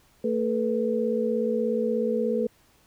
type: tone cluster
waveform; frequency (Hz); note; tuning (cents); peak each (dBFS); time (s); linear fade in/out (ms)
sine; 225 / 432.3 / 489; A3 / A4 / B4; +39 / -31 / -17; -27 / -28 / -26; 0.24-2.47; 5
effects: pink hiss -61 dBFS RMS until 2.86 s